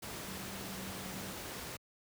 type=tone in noise; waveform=sine; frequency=191.1 Hz; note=G3; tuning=44 cents flat; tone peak=-46 dBFS; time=0.26-1.32 s; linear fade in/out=10 ms; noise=pink; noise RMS=-43 dBFS; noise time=0.02-1.77 s; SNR=-6 dB; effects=high-pass 80 Hz 12 dB/octave